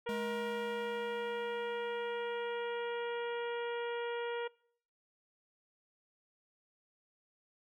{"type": "harmonic tone", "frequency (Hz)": 473.2, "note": "A#4", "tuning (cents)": 26, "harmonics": [1, 2, 3, 4, 5, 6, 7], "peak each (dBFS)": [-36, -42, -46, -48, -50, -52, -53], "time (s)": [0.06, 4.48], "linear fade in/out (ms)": 10}
{"type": "tone with exponential decay", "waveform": "square", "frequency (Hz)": 211.7, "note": "G#3", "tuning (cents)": 33, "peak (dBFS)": -39, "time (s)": [0.09, 4], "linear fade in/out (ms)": 0, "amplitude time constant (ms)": 850}
{"effects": ["noise-tail reverb RT60 0.6 s tail -25 dB re dry", "MP3 96 kbps"]}